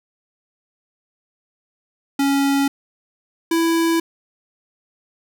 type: tone pair in turn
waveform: square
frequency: 277.9 / 331.1 Hz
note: C#4 / E4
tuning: +4 / +8 cents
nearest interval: minor third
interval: 304 cents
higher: second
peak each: -16 dBFS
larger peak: neither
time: 2.19-2.68 / 3.51-4 s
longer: neither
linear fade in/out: 5 ms
effects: none